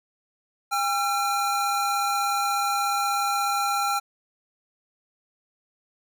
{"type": "tone pair together", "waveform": "square", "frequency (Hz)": [807, 1357.2], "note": ["G#5", "F6"], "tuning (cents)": [-50, -50], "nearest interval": "major sixth", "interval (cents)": 900, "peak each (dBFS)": -26, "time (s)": [0.71, 4], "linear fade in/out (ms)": 20, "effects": []}